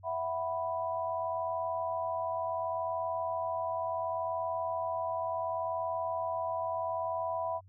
sine chord, E suspended second, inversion none, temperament equal, 659.3 / 740 / 987.8 Hz, E5 / F#5 / B5, 0 / 0 / 0 cents, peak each -34 / -39 / -35 dBFS, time 0.03-7.61 s, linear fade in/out 50 ms, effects added 95 Hz sine -54 dBFS peak until 7.68 s

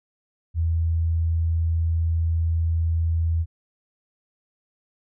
sine tone, 82.41 Hz, E2, in tune, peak -19 dBFS, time 0.54-3.46 s, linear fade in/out 50 ms, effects none

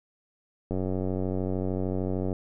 click train, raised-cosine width 2 ms, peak -17 dBFS, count 152, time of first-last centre 0.71-2.328 s, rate 93.3 Hz, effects none

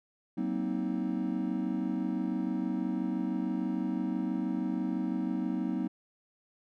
triangle chord, C half-diminished seventh, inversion second, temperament just, 188.37 / 235.5 / 261.6 / 314 Hz, Gb3 / Bb3 / C4 / Eb4, +31 / +18 / 0 / +16 cents, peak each -33 dBFS, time 0.37-5.88 s, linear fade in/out 10 ms, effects none

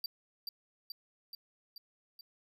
square tone with echo, 4699 Hz, D8, in tune, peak -35 dBFS, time 0.04-0.06 s, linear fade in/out 2 ms, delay 430 ms, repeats 5, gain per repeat -3 dB, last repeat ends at 2.21 s, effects none

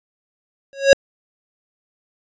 square tone with exponential growth, 550 Hz, C#5, 14 cents flat, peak -3 dBFS, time 0.73-0.93 s, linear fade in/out 0 ms, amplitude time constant 43 ms, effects resampled to 16000 Hz

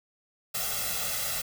white noise with comb filter, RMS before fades -31 dBFS, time 0.54-1.42 s, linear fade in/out 10 ms, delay 1.5 ms, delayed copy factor +0.95, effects none

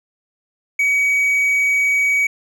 triangle tone, 2264 Hz, C#7, 36 cents sharp, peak -12 dBFS, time 0.79-2.27 s, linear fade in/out 5 ms, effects none

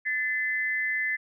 sine tone pair together, 1755 / 2038 Hz, A6 / C7, -5 / -46 cents, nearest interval minor third, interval 259 cents, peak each -28 dBFS, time 0.05-1.17 s, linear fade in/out 20 ms, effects none

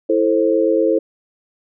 sine chord, A minor, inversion second, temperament just, 330 / 440 / 528 Hz, E4 / A4 / C5, +2 / 0 / +16 cents, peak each -17 dBFS, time 0.09-0.99 s, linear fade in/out 10 ms, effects none

